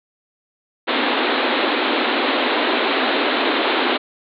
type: band-pass noise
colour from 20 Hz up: pink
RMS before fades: -19 dBFS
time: 0.87-3.98 s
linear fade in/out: 20 ms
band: 240 to 4100 Hz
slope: 96 dB/octave
effects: none